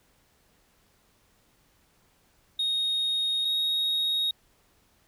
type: tone pair in turn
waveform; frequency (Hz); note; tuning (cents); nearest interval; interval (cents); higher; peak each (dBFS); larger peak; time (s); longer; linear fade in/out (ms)
sine; 3729 / 3757; A#7 / A#7; 0 / +13; unison; 13; second; -22 / -21; second; 2.59-3.45 / 3.45-4.31; neither; 5
effects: tanh soft clip ceiling -23 dBFS + pink hiss -65 dBFS RMS until 5.07 s